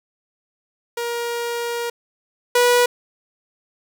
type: tone pair in turn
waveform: sawtooth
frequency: 472.7 / 487.4 Hz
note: A#4 / B4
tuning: +24 / -23 cents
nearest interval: minor second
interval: 53 cents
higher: second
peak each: -19 / -9 dBFS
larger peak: second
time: 0.97-1.9 / 2.55-2.86 s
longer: first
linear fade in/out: 5 ms
effects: none